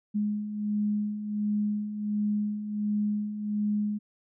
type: beating tone pair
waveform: sine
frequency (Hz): 207.7 / 209.1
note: G#3 / G#3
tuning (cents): 0 / +12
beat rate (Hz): 1.4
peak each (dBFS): -34 / -27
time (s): 0.14-3.99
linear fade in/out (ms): 20
effects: none